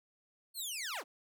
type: linear sweep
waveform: 15% pulse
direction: down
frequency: 4435 to 202 Hz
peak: -31 dBFS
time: 0.54-1.04 s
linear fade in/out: 50 ms
effects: none